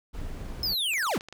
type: noise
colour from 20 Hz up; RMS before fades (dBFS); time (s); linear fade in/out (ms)
brown; -36; 0.13-0.75; 20
type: linear sweep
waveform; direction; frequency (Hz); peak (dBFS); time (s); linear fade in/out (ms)
square; down; 5274 to 131.9; -26; 0.63-1.18; 2
type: clicks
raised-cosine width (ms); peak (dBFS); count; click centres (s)
0.2; -26; 9; 0.936 / 0.981 / 1.028 / 1.068 / 1.113 / 1.15 / 1.209 / 1.286 / 1.326
effects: none